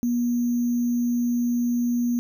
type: tone with sample-and-hold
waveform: sine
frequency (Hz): 240.6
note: B3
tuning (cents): -45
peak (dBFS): -20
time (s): 0.03-2.19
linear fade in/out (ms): 0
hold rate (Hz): 6300
effects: none